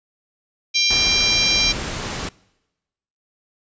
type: harmonic tone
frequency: 793 Hz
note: G5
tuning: 20 cents sharp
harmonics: 3 / 4 / 5 / 6 / 7 / 8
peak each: -21 / -25 / -21 / -25 / -21 / -27 dBFS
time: 0.74-1.73 s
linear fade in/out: 20 ms
type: noise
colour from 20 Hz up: pink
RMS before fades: -27 dBFS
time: 0.9-2.29 s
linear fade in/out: 5 ms
effects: noise-tail reverb RT60 1.0 s tail -24 dB re dry + resampled to 16000 Hz